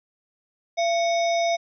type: harmonic tone with a mistuned harmonic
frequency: 740 Hz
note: F#5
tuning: in tune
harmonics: 1 / 3 / 5 / 7 / 8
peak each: -20 / -30 / -34 / -37 / -38 dBFS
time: 0.77-1.57 s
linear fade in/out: 20 ms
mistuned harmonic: 1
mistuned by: -150 cents
effects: none